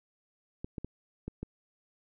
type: clicks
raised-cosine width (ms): 3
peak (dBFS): -24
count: 5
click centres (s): 0.645 / 0.782 / 0.846 / 1.28 / 1.43
effects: none